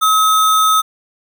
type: tone with sample-and-hold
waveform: sine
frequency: 1280 Hz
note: D#6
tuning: 49 cents sharp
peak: -9 dBFS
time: 0.01-0.82 s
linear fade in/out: 20 ms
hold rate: 4900 Hz
effects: none